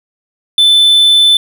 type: tone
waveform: triangle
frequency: 3520 Hz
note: A7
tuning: in tune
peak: -3 dBFS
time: 0.58-1.37 s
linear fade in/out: 2 ms
effects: none